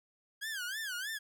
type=tone with vibrato; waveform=sawtooth; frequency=1600 Hz; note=G6; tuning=35 cents sharp; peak=-33 dBFS; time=0.41-1.19 s; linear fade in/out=20 ms; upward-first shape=sine; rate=3.2 Hz; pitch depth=200 cents each way; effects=none